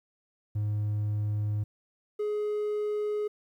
triangle tone pair in turn, 104.9 / 419.6 Hz, G#2 / G#4, +18 / +18 cents, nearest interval 2 octaves, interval 2400 cents, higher second, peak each -24 / -25 dBFS, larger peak first, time 0.55-1.64 / 2.19-3.28 s, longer neither, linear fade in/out 10 ms, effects tanh soft clip ceiling -20 dBFS + 11-bit

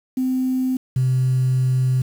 sine tone pair in turn, 257.7 / 128.85 Hz, C4 / C3, -26 / -26 cents, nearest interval octave, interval 1200 cents, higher first, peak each -17 / -14 dBFS, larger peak second, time 0.17-0.77 / 0.96-2.02 s, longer second, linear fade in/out 5 ms, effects tanh soft clip ceiling -12 dBFS + 7-bit

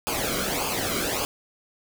pink noise with flanger, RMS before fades -27 dBFS, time 0.07-1.25 s, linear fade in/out 0 ms, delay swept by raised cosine 0.52 to 1.14 ms, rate 1.7 Hz, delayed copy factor -0.75, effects none

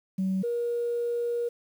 sine tone pair in turn, 189.6 / 475.1 Hz, F#3 / A#4, +43 / +33 cents, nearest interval octave + major third, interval 1590 cents, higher second, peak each -23 / -25 dBFS, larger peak first, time 0.18-0.43 / 0.43-1.49 s, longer second, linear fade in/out 10 ms, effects tanh soft clip ceiling -21 dBFS + 9-bit

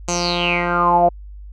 10% pulse tone with low-pass filter sweep, 174.61 Hz, F3, in tune, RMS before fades -17 dBFS, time 0.08-1.09 s, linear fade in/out 5 ms, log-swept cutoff 7000 to 630 Hz, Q 8.9, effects added 50 Hz sine -33 dBFS peak until 1.52 s

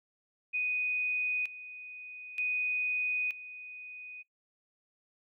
sine tone with tremolo, 2489 Hz, D#7, in tune, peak -29 dBFS, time 0.53-4.23 s, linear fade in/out 20 ms, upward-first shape square, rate 0.54 Hz, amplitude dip 80%, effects noise-tail reverb RT60 0.1 s tail -18 dB re dry

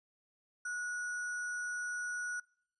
sine tone with sample-and-hold, 1459 Hz, F#6, 25 cents flat, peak -36 dBFS, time 0.65-2.4 s, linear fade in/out 5 ms, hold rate 7350 Hz, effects noise-tail reverb RT60 0.6 s tail -24 dB re dry + resampled to 22050 Hz

